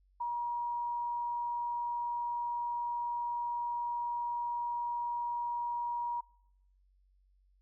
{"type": "tone", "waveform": "sine", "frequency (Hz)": 954, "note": "A#5", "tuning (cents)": 40, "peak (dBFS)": -32, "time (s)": [0.2, 6.21], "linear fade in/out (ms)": 10, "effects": ["noise-tail reverb RT60 0.7 s tail -23 dB re dry", "added 47 Hz sine -65 dBFS peak until 7.61 s"]}